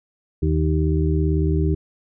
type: harmonic tone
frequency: 78 Hz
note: D#2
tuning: 5 cents sharp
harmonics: 1 / 2 / 4 / 5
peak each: -19 / -22 / -25 / -26 dBFS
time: 0.42-1.75 s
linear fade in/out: 10 ms
effects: none